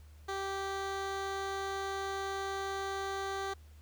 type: tone with notch filter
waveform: 15% pulse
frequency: 390.3 Hz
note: G4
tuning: 8 cents flat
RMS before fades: -37 dBFS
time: 0.28-3.54 s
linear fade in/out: 10 ms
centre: 12000 Hz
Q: 0.57
effects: added 75 Hz sine -52 dBFS peak until 3.81 s + pink hiss -66 dBFS RMS until 3.81 s